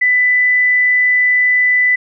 sine tone, 1993 Hz, B6, 15 cents sharp, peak -9 dBFS, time 0.01-1.96 s, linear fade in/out 10 ms, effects none

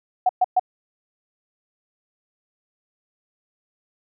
sine tone bursts, 740 Hz, F#5, in tune, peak -13 dBFS, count 3, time 0.26-0.596 s, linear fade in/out 5 ms, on 32 ms, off 120 ms, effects none

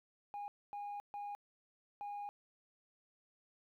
sine tone bursts at uneven times, 818 Hz, G#5, 26 cents flat, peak -39 dBFS, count 4, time 0.34-0.48 / 0.73-1 / 1.14-1.35 / 2.01-2.29 s, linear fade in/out 0 ms, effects tanh soft clip ceiling -40 dBFS + 13-bit

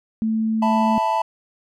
sine tone, 221 Hz, A3, 8 cents sharp, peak -18 dBFS, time 0.22-0.98 s, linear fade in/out 0 ms
triangle chord, E suspended fourth, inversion none, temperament equal, 659.3 / 880 / 987.8 Hz, E5 / A5 / B5, 0 / 0 / 0 cents, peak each -23 / -18 / -22 dBFS, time 0.62-1.22 s, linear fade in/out 5 ms
effects none

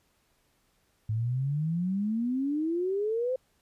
sine exponential sweep, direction up, 106 to 525 Hz, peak -26 dBFS, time 1.09-3.36 s, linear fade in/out 5 ms, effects pink hiss -70 dBFS RMS until 3.61 s + resampled to 32000 Hz

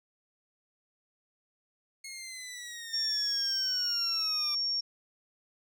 15% pulse linear sweep, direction down, 2172 to 1174.7 Hz, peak -34 dBFS, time 2.04-4.55 s, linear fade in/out 5 ms
sine tone, 5520 Hz, F8, 21 cents flat, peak -28 dBFS, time 2.93-4.81 s, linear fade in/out 10 ms
effects none

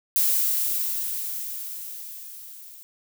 violet noise with level ramp, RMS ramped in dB -20 to -45 dBFS, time 0.16-2.83 s, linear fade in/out 0 ms, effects none

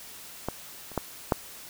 clicks, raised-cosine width 1 ms, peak -14 / -30 / -12 / -7 dBFS, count 4, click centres 0.486 / 0.917 / 0.977 / 1.322 s, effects white hiss -45 dBFS RMS until 1.69 s

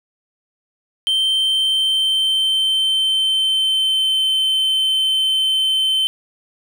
triangle tone with pitch glide, 3121 to 3083 Hz, G7 to G7, -8 to -29 cents, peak -13 dBFS, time 1.07-6.07 s, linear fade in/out 0 ms, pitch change -21 cents, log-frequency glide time 1.25-4.23 s, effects none

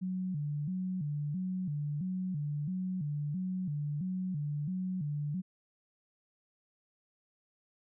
sine tone with vibrato, 164.9 Hz, E3, 1 cent sharp, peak -32 dBFS, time 0.01-5.42 s, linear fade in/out 20 ms, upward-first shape square, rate 1.5 Hz, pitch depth 200 cents each way, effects none

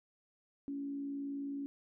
sine tone with frequency modulation, 280 Hz, C#4, 18 cents sharp, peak -37 dBFS, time 0.68-1.66 s, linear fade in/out 0 ms, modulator 59.3 Hz, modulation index 0.27, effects none

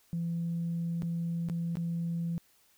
sine tone with dropouts, 168.7 Hz, E3, 40 cents sharp, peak -29 dBFS, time 0.13-2.38 s, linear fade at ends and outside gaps 0 ms, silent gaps 1.021-1.031 / 1.487-1.498 / 1.755-1.77 s, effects tanh soft clip ceiling -26 dBFS + white hiss -66 dBFS RMS until 2.77 s

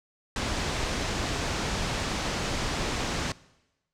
pink low-pass noise, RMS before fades -30 dBFS, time 0.36-3.32 s, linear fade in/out 2 ms, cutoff 7100 Hz, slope 24 dB/octave, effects noise-tail reverb RT60 1.0 s tail -21 dB re dry

